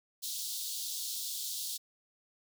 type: high-pass noise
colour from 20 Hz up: pink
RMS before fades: -38 dBFS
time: 0.22-1.78 s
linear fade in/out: 20 ms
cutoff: 3500 Hz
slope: 48 dB/octave
effects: none